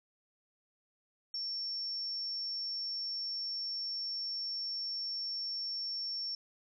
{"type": "tone", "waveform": "sine", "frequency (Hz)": 5450, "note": "F8", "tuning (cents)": -43, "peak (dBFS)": -35, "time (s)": [1.34, 6.35], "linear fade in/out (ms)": 2, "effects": []}